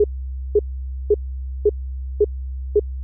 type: tone bursts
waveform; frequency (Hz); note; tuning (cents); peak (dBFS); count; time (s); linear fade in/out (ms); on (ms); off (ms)
sine; 415.3; G#4; 0; -10; 6; 0-2.796; 5; 41; 510
effects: added 65 Hz sine -25 dBFS peak until 3.03 s